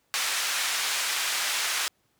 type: band-pass noise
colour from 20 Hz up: pink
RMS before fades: -28 dBFS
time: 0.14-1.88 s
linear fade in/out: 0 ms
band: 1500 to 9700 Hz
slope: 12 dB/octave
effects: pink hiss -70 dBFS RMS until 2.19 s + high-pass 80 Hz 12 dB/octave